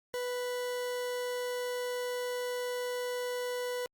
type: tone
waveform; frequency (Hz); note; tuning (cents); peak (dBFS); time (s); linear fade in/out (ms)
40% pulse; 493.9; B4; 0; -32; 0.14-3.86; 0
effects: Opus 48 kbps